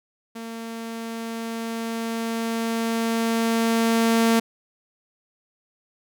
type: tone with level ramp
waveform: sawtooth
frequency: 228 Hz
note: A#3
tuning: 38 cents flat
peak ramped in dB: -29 to -12 dBFS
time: 0.35-4.4 s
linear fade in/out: 10 ms
effects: none